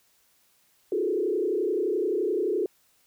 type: tone with frequency modulation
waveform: sine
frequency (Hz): 392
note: G4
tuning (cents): 0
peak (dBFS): -23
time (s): 0.92-2.66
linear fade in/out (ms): 2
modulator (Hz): 31.6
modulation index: 1.8
effects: white hiss -65 dBFS RMS until 3.06 s